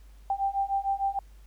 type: beating tone pair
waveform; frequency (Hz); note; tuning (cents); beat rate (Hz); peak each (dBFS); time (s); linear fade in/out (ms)
sine; 784 / 790.6; G5 / G5; 0 / +15; 6.6; -29 / -28; 0.3-1.19; 2
effects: added 50 Hz sine -48 dBFS peak until 1.46 s + pink hiss -64 dBFS RMS until 1.46 s